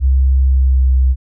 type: tone with pitch glide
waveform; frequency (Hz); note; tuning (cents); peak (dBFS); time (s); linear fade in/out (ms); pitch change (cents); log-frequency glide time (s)
sine; 66.1 to 64.78; C2 to C2; +18 to -17; -8; 0-1.16; 50; -35; 0.46-0.9
effects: none